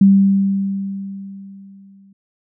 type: tone with exponential decay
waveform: sine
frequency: 196 Hz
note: G3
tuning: in tune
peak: -5 dBFS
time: 0.01-2.13 s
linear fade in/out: 5 ms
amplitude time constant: 460 ms
effects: none